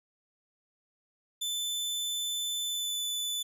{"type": "tone with pitch glide", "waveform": "sawtooth", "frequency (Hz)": [3520, 3492], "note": ["A7", "A7"], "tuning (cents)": [0, -14], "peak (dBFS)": -28, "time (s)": [1.41, 3.43], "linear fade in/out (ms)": 10, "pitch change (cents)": -14, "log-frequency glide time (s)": [2.64, 3.02], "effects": []}